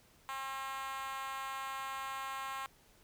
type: tone with high-pass filter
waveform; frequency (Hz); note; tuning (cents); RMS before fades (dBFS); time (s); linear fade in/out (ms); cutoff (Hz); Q
5% pulse; 268.5; C4; +45; -41; 0.29-2.66; 0; 960; 6.9
effects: pink hiss -65 dBFS RMS until 3.03 s